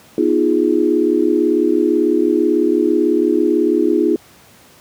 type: chord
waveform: sine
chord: F half-diminished seventh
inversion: second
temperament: equal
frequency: 246.9 / 311.1 / 349.2 / 415.3 Hz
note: Cb4 / Eb4 / F4 / Ab4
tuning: 0 / 0 / 0 / 0 cents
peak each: -21 / -16 / -16 / -18 dBFS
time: 0.18-4.16 s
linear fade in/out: 2 ms
effects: pink hiss -46 dBFS RMS until 4.8 s + high-pass 100 Hz 12 dB/octave